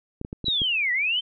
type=clicks; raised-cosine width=3 ms; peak=-19 dBFS; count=6; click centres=0.214 / 0.249 / 0.329 / 0.443 / 0.483 / 0.618 s
type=linear two-way sweep; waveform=sine; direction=down then up; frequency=4001 to 1900 to 3149 Hz; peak=-21 dBFS; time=0.45-1.21 s; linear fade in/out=20 ms; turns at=0.92 s
effects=none